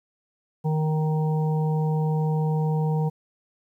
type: harmonic tone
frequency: 155.56 Hz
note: D#3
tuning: in tune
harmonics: 1 / 3 / 5 / 6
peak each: -21 / -31 / -35 / -37 dBFS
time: 0.64-3.1 s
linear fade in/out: 20 ms
effects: 10-bit